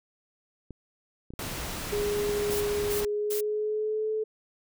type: clicks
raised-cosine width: 3 ms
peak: -28 dBFS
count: 9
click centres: 0.707 / 1.305 / 1.337 / 1.579 / 1.997 / 2.169 / 2.293 / 2.499 / 2.534 s
type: noise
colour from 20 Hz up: pink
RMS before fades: -35 dBFS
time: 1.39-3.05 s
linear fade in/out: 2 ms
type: tone with pitch glide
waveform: sine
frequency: 413.1 to 434.4 Hz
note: G#4 to A4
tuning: -9 to -22 cents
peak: -26 dBFS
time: 1.92-4.24 s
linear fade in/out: 10 ms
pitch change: +87 cents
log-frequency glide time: 2.93-4.12 s
type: noise bursts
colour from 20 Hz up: blue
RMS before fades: -34 dBFS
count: 3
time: 2.5-3.41 s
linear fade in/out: 10 ms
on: 110 ms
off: 290 ms
effects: none